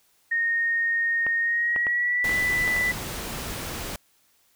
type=tone with pitch glide; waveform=sine; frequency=1851 to 1983.9 Hz; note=A#6 to B6; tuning=-13 to +7 cents; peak=-21 dBFS; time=0.31-2.92 s; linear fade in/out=10 ms; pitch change=+120 cents; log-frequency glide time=1.41-2.34 s
type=clicks; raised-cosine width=0.5 ms; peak=-17 dBFS; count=6; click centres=1.266 / 1.762 / 1.868 / 2.293 / 2.678 / 2.764 s
type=noise; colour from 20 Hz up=pink; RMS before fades=-33 dBFS; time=2.24-3.96 s; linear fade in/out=2 ms
effects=white hiss -64 dBFS RMS until 4.55 s